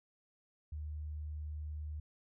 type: tone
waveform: sine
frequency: 75.8 Hz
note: D#2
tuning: 45 cents flat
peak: -39 dBFS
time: 0.72-2 s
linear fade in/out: 5 ms
effects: none